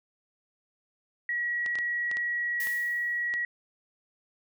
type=tone; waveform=sine; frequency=1917 Hz; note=A#6; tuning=48 cents sharp; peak=-27 dBFS; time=1.29-3.45 s; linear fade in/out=2 ms
type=clicks; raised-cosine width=0.2 ms; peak=-23 dBFS; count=7; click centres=1.662 / 1.755 / 1.787 / 2.114 / 2.17 / 2.671 / 3.339 s
type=noise with exponential decay; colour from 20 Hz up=blue; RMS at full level=-37 dBFS; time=2.6-3.34 s; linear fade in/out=2 ms; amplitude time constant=160 ms
effects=none